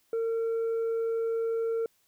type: tone with tanh clipping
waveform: triangle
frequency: 455.6 Hz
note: A#4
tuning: 40 cents flat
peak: -27 dBFS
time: 0.13-1.86 s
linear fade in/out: 2 ms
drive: 7 dB
effects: white hiss -69 dBFS RMS until 2.07 s